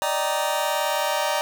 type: chord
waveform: sawtooth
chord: Eb major seventh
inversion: third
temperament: just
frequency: 583.4 / 622.3 / 777.8 / 933.4 Hz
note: D5 / Eb5 / G5 / Bb5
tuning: -12 / 0 / -14 / +2 cents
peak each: -23 / -24 / -25 / -22 dBFS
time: 0.02-1.41 s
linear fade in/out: 0 ms
effects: none